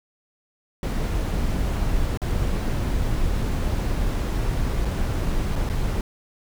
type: noise with dropouts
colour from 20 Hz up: brown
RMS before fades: -23 dBFS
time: 0.83-6.01 s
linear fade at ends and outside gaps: 1 ms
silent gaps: 2.174-2.217 / 4.849-4.853 / 5.556-5.56 / 5.691-5.698 s
effects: none